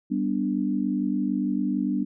sine chord, G major, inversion none, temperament equal, 196 / 246.9 / 293.7 Hz, G3 / B3 / D4, 0 / 0 / 0 cents, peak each -27 dBFS, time 0.1-2.05 s, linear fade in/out 20 ms, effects none

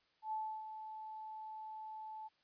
sine tone with ADSR envelope, 870 Hz, A5, 20 cents flat, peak -36 dBFS, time 0.22-2.29 s, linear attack 100 ms, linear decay 310 ms, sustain -9 dB, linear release 26 ms, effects white hiss -75 dBFS RMS until 2.43 s + resampled to 11025 Hz

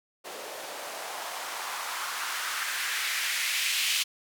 blue noise with band-pass filter sweep, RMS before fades -32 dBFS, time 0.24-4.04 s, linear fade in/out 20 ms, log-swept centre 480 to 2900 Hz, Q 1.8, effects none

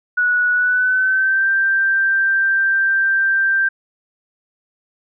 sine tone with pitch glide, 1468 to 1573.4 Hz, F#6 to G6, -14 to +6 cents, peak -13 dBFS, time 0.17-3.69 s, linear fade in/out 10 ms, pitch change +120 cents, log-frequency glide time 0.53-1.48 s, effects none

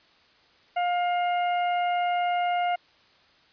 harmonic tone, 708 Hz, F5, 23 cents sharp, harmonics 1 / 2 / 3 / 4, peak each -23 / -36 / -35 / -39 dBFS, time 0.76-2.76 s, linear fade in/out 10 ms, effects white hiss -59 dBFS RMS until 3.52 s + resampled to 11025 Hz

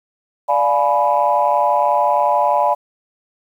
sine chord, D diminished seventh, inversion none, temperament equal with one note detuned, 587.3 / 698.5 / 844.6 / 987.8 Hz, D5 / F5 / Ab5 / Cb6, 0 / 0 / +29 / 0 cents, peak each -18 / -19 / -17 / -17 dBFS, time 0.48-2.75 s, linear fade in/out 20 ms, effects tanh soft clip ceiling -3 dBFS + 8-bit

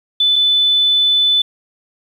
sine tone pair in turn, 3500 / 3500 Hz, A7 / A7, -10 / -10 cents, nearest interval unison, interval 0 cents, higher neither, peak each -10 dBFS, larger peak neither, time 0.2-0.36 / 0.36-1.42 s, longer second, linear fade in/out 5 ms, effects 7-bit

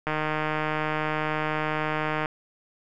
click train, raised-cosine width 0.5 ms, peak -12 dBFS, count 338, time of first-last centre 0.07-2.258 s, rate 154 Hz, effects none

